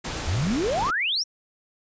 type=noise; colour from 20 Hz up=pink; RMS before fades=-31 dBFS; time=0.04-0.91 s; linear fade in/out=10 ms
type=exponential sweep; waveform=sine; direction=up; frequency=71.1 to 5920 Hz; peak=-22 dBFS; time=0.26-1.24 s; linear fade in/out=20 ms
effects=resampled to 16000 Hz